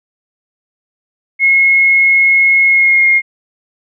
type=tone with pitch glide; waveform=sine; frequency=2168 to 2137 Hz; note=C#7 to C7; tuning=-39 to +36 cents; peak=-6 dBFS; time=1.39-3.22 s; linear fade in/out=50 ms; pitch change=-25 cents; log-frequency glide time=2.65-3.08 s; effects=none